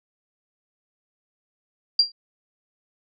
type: tone with exponential decay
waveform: sine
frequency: 4755 Hz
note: D8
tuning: 21 cents sharp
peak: -10 dBFS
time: 1.99-2.12 s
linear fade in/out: 5 ms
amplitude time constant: 28 ms
effects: none